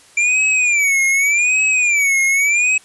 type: tone with vibrato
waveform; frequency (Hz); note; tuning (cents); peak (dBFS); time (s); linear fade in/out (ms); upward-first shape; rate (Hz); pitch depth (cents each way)
square; 2349; D7; 0; -13; 0.17-2.78; 5; sine; 0.85; 150
effects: white hiss -47 dBFS RMS until 2.84 s + resampled to 24000 Hz